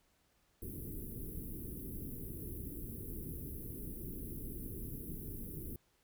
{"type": "band-stop noise", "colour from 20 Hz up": "pink", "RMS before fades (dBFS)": -44, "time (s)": [0.62, 5.76], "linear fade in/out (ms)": 2, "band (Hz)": [420, 11000], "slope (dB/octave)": 48, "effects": ["pink hiss -74 dBFS RMS until 6.03 s"]}